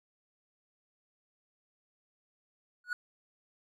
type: tone with exponential growth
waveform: triangle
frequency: 1462 Hz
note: F#6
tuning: 21 cents flat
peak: -25 dBFS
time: 2.84-2.93 s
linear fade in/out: 2 ms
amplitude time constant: 19 ms
effects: none